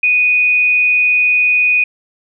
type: tone with frequency modulation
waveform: sine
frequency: 2480 Hz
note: D#7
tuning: 6 cents flat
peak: -9 dBFS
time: 0.03-1.84 s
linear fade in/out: 5 ms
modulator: 126 Hz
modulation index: 0.24
effects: none